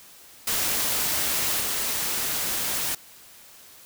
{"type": "noise with level steps", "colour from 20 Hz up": "white", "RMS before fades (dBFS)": [-25, -27], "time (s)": [0.47, 2.95], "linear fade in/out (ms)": 5, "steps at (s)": 1.6, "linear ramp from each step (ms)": 10, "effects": ["white hiss -49 dBFS RMS until 3.85 s"]}